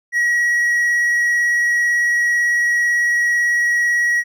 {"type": "tone with vibrato", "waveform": "triangle", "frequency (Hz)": 1912, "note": "A#6", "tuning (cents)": 43, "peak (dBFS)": -12, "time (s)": [0.12, 4.24], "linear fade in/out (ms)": 50, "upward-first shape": "sine", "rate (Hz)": 18, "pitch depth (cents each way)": 11, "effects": []}